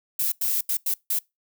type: noise bursts at uneven times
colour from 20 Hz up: violet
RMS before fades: -24 dBFS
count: 5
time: 0.19-0.32 / 0.41-0.61 / 0.69-0.77 / 0.86-0.94 / 1.1-1.19 s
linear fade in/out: 5 ms
effects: noise-tail reverb RT60 0.2 s tail -24 dB re dry